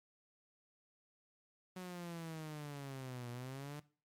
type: linear two-way sweep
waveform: sawtooth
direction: down then up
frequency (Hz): 185 to 119.4 to 149.8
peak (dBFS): -40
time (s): 1.76-3.8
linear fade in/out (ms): 5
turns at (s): 3.3
effects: noise-tail reverb RT60 0.4 s tail -19 dB re dry + MP3 96 kbps